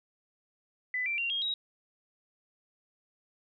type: tone with pitch steps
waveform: sine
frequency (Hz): 2000 / 2351 / 2764 / 3249 / 3819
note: B6 / D7 / F7 / G#7 / A#7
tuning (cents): +21 / +1 / -19 / -39 / +41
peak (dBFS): -29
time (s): 0.94-1.54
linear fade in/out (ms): 2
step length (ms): 120
effects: none